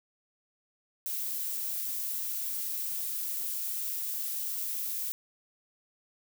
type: noise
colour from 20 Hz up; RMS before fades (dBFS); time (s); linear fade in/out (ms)
violet; -34; 1.06-5.12; 0
effects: none